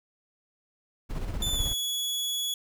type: noise with tremolo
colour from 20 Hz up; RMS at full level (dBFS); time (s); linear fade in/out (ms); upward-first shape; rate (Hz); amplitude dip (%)
brown; -30; 1.09-1.74; 20; square; 16; 40
type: tone with pitch glide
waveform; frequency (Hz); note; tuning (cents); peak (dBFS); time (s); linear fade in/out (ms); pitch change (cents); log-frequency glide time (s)
sawtooth; 3515 to 3380; A7 to G#7; -2 to +30; -25; 1.42-2.54; 2; -68; 1.54-1.63
effects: none